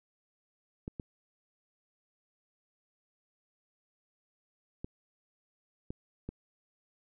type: clicks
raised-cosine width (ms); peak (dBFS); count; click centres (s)
3; -25; 5; 0.879 / 0.998 / 4.845 / 5.905 / 6.29
effects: none